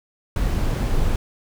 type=noise; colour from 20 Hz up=brown; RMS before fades=-20 dBFS; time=0.36-1.16 s; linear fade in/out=2 ms; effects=none